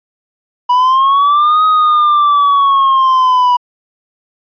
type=linear two-way sweep; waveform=triangle; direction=up then down; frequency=976 to 1261 to 976 Hz; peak=-5 dBFS; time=0.69-3.57 s; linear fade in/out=10 ms; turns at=1.65 s; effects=resampled to 11025 Hz